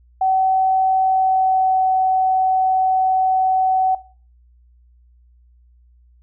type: tone with pitch glide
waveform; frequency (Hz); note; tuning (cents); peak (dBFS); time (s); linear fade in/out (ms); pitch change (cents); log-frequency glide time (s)
sine; 759 to 753.8; F#5 to F#5; +44 to +32; -14; 0.21-3.95; 5; -12; 1.01-1.85
effects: noise-tail reverb RT60 0.4 s tail -18 dB re dry + added 60 Hz sine -49 dBFS peak until 6.22 s